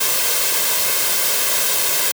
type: noise with comb filter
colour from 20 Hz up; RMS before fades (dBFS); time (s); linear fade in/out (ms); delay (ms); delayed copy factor
white; -18; 0-2.12; 10; 1.9; +0.6
effects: high-pass 200 Hz 12 dB/octave